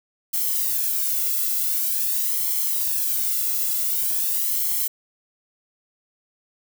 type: noise with flanger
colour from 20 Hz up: violet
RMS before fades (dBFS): -23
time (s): 0.33-4.88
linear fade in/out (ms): 10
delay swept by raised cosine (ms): 0.94 to 1.5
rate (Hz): 0.46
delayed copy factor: +0.7
effects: none